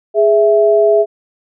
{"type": "tone pair together", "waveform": "sine", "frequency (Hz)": [415.3, 659.2], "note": ["G#4", "E5"], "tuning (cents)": [0, 0], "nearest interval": "minor sixth", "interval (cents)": 800, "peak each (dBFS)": -10, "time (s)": [0.14, 1.06], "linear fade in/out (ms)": 50, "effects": []}